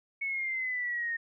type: exponential sweep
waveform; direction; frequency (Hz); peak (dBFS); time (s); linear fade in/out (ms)
sine; down; 2217 to 1839; -30; 0.21-1.17; 10
effects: none